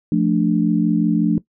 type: chord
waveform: sine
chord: D minor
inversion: first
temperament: equal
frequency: 174.61 / 220 / 293.7 Hz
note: F3 / A3 / D4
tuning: 0 / 0 / 0 cents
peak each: -18 dBFS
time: 0.12-1.38 s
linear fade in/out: 2 ms
effects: noise-tail reverb RT60 0.1 s tail -18 dB re dry